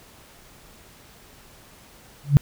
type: tone with exponential growth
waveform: sine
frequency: 142.8 Hz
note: D3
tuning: 48 cents flat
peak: -5 dBFS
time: 2.24-2.37 s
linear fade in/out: 0 ms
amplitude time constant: 28 ms
effects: pink hiss -50 dBFS RMS until 2.41 s